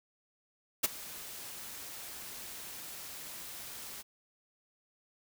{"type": "noise with ADSR envelope", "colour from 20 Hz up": "white", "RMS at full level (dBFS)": -25, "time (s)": [0.83, 4.03], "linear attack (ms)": 14, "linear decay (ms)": 21, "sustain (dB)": -20, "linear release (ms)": 26, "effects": []}